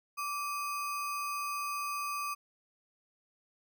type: tone with sample-and-hold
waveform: sine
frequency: 1165 Hz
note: D6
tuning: 14 cents flat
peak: -33 dBFS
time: 0.17-2.35 s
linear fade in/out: 20 ms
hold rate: 3675 Hz
effects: none